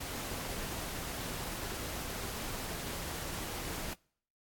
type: noise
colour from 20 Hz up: pink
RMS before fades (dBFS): -40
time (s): 0-3.94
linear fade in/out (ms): 10
effects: noise-tail reverb RT60 0.6 s tail -26 dB re dry + AAC 64 kbps